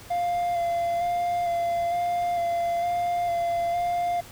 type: tone with vibrato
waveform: triangle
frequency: 694 Hz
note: F5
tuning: 11 cents flat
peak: -21 dBFS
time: 0.1-4.21 s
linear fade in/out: 10 ms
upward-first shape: square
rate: 1.1 Hz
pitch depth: 16 cents each way
effects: added 105 Hz sine -50 dBFS peak until 4.31 s + pink hiss -46 dBFS RMS until 4.31 s